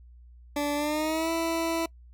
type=tone with pitch glide; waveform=20% pulse; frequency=290.7 to 330.1 Hz; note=D4 to E4; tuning=-18 to +2 cents; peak=-21 dBFS; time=0.56-1.86 s; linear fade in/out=5 ms; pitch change=+220 cents; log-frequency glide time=0.75-1.31 s; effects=noise-tail reverb RT60 0.1 s tail -24 dB re dry + added 60 Hz sine -48 dBFS peak until 2.13 s